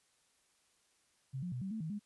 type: tone with pitch steps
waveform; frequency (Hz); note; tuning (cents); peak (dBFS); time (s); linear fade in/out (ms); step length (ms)
sine; 133 / 178 / 124.6 / 191.9 / 220.6 / 158.7 / 206.8; C3 / F3 / B2 / G3 / A3 / D#3 / G#3; +29 / +33 / +16 / -37 / +5 / +35 / -7; -37; 1.33-1.995; 20; 95
effects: white hiss -73 dBFS RMS until 2.05 s + resampled to 24000 Hz